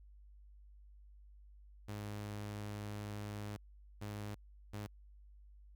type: tone bursts at uneven times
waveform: sawtooth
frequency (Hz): 103.83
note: G#2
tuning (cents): 0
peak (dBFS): -38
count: 3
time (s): 1.88-3.57 / 4.01-4.35 / 4.73-4.87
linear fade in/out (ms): 10
effects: added 50 Hz sine -56 dBFS peak until 5.75 s